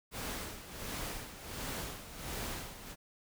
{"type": "noise with tremolo", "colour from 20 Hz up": "pink", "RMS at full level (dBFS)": -39, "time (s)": [0.11, 2.96], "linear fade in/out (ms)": 50, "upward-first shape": "sine", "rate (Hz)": 1.4, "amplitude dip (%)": 70, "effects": []}